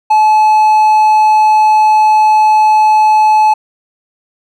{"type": "tone", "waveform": "triangle", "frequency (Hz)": 860, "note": "A5", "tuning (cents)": -40, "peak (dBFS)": -3, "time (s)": [0.1, 3.54], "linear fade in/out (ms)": 10, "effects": []}